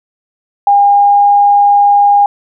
sine tone with pitch glide, 808 to 812.7 Hz, G#5 to G#5, -48 to -38 cents, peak -4 dBFS, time 0.67-2.26 s, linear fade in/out 2 ms, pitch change +10 cents, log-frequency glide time 0.81-1.26 s, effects none

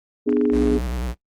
sine chord, G# diminished, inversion first, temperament just, 249.2 / 299 / 415.3 Hz, B3 / D4 / G#4, +16 / +31 / 0 cents, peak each -20 dBFS, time 0.26-0.79 s, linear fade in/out 20 ms
clicks, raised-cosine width 0.5 ms, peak -20 dBFS, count 10, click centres 0.292 / 0.327 / 0.369 / 0.413 / 0.454 / 0.5 / 0.535 / 0.567 / 0.622 / 0.674 s
square tone with vibrato, 60.9 Hz, B1, 24 cents flat, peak -24 dBFS, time 0.51-1.15 s, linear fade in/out 50 ms, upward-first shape square, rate 9.8 Hz, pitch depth 82 cents each way
effects noise-tail reverb RT60 0.1 s tail -21 dB re dry + Opus 24 kbps

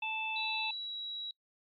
harmonic tone, 879 Hz, A5, 2 cents flat, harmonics 1 / 3 / 4, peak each -39 / -35 / -44 dBFS, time 0.02-0.71 s, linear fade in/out 5 ms
sine tone with pitch glide, 3928 to 3881 Hz, B7 to B7, -10 to -31 cents, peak -37 dBFS, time 0.36-1.31 s, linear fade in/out 2 ms, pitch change -21 cents, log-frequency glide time 0.65-0.96 s
effects noise-tail reverb RT60 0.1 s tail -23 dB re dry + MP3 48 kbps

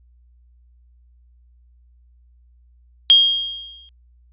sine tone with exponential decay, 3240 Hz, G#7, 43 cents flat, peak -5 dBFS, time 3.1-3.89 s, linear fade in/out 0 ms, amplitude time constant 170 ms, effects added 60 Hz sine -50 dBFS peak until 4.32 s + resampled to 8000 Hz

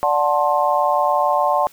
sine chord, D dominant seventh, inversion none, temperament just, 587.3 / 734.2 / 881 / 1057.2 Hz, D5 / F#5 / A5 / C6, 0 / -14 / +2 / +18 cents, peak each -20 dBFS, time 0.03-1.67 s, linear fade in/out 0 ms, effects white hiss -49 dBFS RMS until 1.72 s

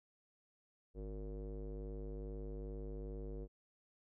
square tone with low-pass filter, 51.2 Hz, G#1, 24 cents flat, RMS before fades -45 dBFS, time 0.94-3.48 s, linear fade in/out 50 ms, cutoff 440 Hz, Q 4.1, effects none

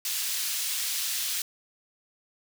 pink high-pass noise, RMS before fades -30 dBFS, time 0.05-1.42 s, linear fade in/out 2 ms, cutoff 3500 Hz, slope 12 dB/octave, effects none

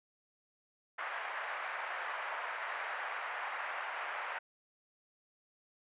white band-pass noise, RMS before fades -40 dBFS, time 0.98-4.39 s, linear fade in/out 10 ms, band 650 to 2000 Hz, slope 24 dB/octave, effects resampled to 8000 Hz

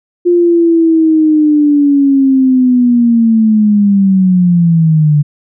sine linear sweep, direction down, 352.8 to 145.4 Hz, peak -5 dBFS, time 0.25-5.23 s, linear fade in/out 20 ms, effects none

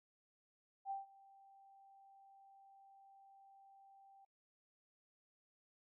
sine tone with ADSR envelope, 784 Hz, G5, in tune, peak -38 dBFS, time 0.85-4.25 s, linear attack 57 ms, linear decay 150 ms, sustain -23 dB, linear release 6 ms, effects noise-tail reverb RT60 0.1 s tail -19 dB re dry

